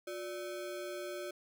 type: ring-modulated tone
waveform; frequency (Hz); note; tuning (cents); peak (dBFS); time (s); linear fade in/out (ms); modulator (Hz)
square; 471.9; A#4; +21; -37; 0.07-1.31; 5; 113
effects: none

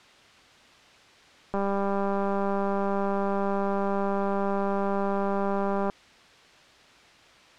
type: click train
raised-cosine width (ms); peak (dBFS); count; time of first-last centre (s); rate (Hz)
1; -15; 864; 1.54-5.899; 198
effects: white hiss -53 dBFS RMS until 7.58 s + low-pass 4000 Hz 12 dB/octave

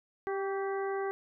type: harmonic tone with a mistuned harmonic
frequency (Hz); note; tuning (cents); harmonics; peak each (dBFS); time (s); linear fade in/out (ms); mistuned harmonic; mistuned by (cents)
392; G4; 0; 1 / 2 / 3 / 4 / 5; -32 / -38 / -42 / -44 / -46; 0.27-1.11; 0; 3; -38
effects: none

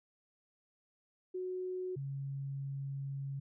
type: tone pair in turn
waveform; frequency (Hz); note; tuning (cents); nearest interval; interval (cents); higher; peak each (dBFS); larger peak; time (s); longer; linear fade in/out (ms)
sine; 368 / 137.84; F#4 / C#3; -9 / -9; octave + perfect fourth; 1700; first; -36 / -37; first; 1.34-1.96 / 1.96-3.4; second; 10
effects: none

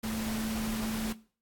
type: tone in noise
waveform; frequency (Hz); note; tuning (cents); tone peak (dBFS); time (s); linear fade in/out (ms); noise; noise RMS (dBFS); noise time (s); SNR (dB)
sine; 220; A3; 0; -33; 0.03-1.13; 10; pink; -38; 0.03-1.13; +2
effects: noise-tail reverb RT60 0.4 s tail -18 dB re dry + AAC 64 kbps

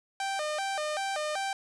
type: tone with vibrato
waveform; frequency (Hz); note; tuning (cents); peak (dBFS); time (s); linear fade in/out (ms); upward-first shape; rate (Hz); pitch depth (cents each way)
sawtooth; 689; F5; -24; -26; 0.2-1.53; 2; square; 2.6; 220
effects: resampled to 22050 Hz + 10-bit

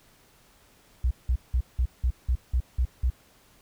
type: tone bursts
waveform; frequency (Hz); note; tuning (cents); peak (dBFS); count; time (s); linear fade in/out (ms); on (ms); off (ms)
sine; 62; B1; +7; -20; 9; 1.04-3.101; 5; 69; 180
effects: pink hiss -59 dBFS RMS until 3.61 s

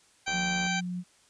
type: harmonic tone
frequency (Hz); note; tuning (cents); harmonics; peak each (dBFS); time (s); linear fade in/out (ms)
779; G5; -11; 1 / 2 / 3 / 4 / 5 / 6 / 8 / 9; -34 / -33 / -33 / -38 / -40 / -41 / -40 / -42; 0.26-0.81; 20
type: click train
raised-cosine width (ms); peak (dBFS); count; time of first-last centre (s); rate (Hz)
1; -29; 31; 0.28-0.665; 77.9
type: tone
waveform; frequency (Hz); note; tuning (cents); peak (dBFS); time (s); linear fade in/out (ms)
sine; 179.2; F3; +45; -31; 0.31-1.04; 50
effects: white hiss -62 dBFS RMS until 1.29 s + resampled to 22050 Hz

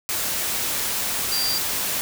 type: tone in noise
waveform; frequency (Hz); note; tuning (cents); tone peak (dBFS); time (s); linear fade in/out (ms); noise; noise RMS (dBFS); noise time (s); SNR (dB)
sine; 4731; D8; +12; -23; 1.32-1.58; 0; white; -25; 0.09-2.01; -1
effects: none

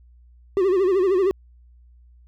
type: tone with vibrato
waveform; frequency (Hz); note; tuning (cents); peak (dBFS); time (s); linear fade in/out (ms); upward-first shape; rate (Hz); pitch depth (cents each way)
triangle; 377.2; F#4; +33; -14; 0.57-1.31; 0; sine; 13; 110
effects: added 60 Hz sine -48 dBFS peak until 2.27 s

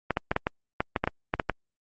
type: clicks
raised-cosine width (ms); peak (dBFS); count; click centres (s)
0.5; -9; 12; 0.107 / 0.171 / 0.315 / 0.364 / 0.469 / 0.805 / 0.962 / 1.04 / 1.075 / 1.339 / 1.398 / 1.497
effects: Opus 32 kbps

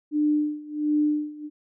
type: tone with tremolo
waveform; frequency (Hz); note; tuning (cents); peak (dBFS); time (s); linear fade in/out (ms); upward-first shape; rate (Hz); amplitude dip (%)
sine; 299.4; D4; +33; -18; 0.11-1.5; 50; sine; 1.4; 90
effects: none

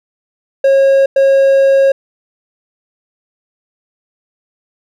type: tone bursts at uneven times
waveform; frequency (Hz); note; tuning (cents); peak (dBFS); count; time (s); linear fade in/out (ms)
triangle; 544; C#5; -33; -4; 2; 0.64-1.06 / 1.16-1.92; 5
effects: none

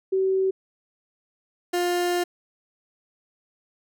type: tone pair in turn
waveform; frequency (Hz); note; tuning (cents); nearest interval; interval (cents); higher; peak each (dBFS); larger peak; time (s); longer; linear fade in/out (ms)
sine / 30% pulse; 381.3 / 352.9; G4 / F4; -48 / +18; minor second; 134; first; -19; neither; 0.12-0.51 / 1.73-2.24; second; 10
effects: none

